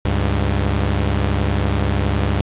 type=tone pair together; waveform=sawtooth; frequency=70.71 / 100 Hz; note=C#2 / G2; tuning=+35 / +35 cents; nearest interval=tritone; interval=600 cents; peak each=-15 dBFS; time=0.05-2.41 s; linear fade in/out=0 ms; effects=resampled to 8000 Hz + 7-bit